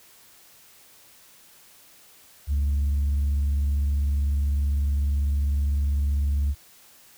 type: tone with vibrato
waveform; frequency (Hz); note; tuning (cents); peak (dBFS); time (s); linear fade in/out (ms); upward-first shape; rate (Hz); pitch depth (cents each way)
sine; 71; C#2; +42; -18; 2.47-6.55; 50; square; 20; 69
effects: tanh soft clip ceiling -19 dBFS + white hiss -53 dBFS RMS until 7.17 s